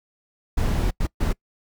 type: noise bursts at uneven times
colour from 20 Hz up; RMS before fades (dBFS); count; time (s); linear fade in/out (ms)
brown; -21; 3; 0.57-0.91 / 1-1.07 / 1.2-1.33; 10
effects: noise-tail reverb RT60 0.1 s tail -24 dB re dry